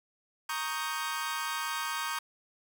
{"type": "chord", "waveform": "sawtooth", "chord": "Eb dominant seventh", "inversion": "second", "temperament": "equal", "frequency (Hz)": [932.3, 1108.7, 1244.5, 1568], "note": ["Bb5", "Db6", "Eb6", "G6"], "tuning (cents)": [0, 0, 0, 0], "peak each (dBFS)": -34, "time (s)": [0.49, 2.19], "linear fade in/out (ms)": 5, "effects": []}